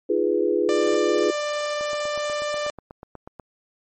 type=chord; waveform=sine; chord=F half-diminished seventh; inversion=third; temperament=equal; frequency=311.1 / 349.2 / 415.3 / 493.9 Hz; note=Eb4 / F4 / Ab4 / Cb5; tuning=0 / 0 / 0 / 0 cents; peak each=-27 / -23 / -22 / -25 dBFS; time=0.09-1.31 s; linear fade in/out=10 ms
type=tone; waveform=sawtooth; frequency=593 Hz; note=D5; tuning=17 cents sharp; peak=-20 dBFS; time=0.69-2.7 s; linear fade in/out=0 ms
type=click train; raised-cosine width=1 ms; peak=-24 dBFS; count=14; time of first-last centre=1.81-3.397 s; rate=8.19 Hz
effects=MP3 32 kbps